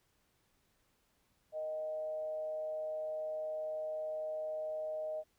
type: tone with frequency modulation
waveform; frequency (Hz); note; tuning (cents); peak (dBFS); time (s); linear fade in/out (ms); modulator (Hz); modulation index
sine; 622.3; D#5; 0; -36; 1.52-5.24; 50; 158; 0.26
effects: pink hiss -75 dBFS RMS until 5.38 s